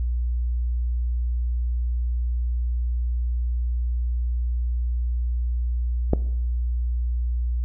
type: click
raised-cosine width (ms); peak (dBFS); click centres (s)
2; -5; 6.134
effects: noise-tail reverb RT60 0.8 s tail -18 dB re dry + added 60 Hz sine -21 dBFS peak until 7.64 s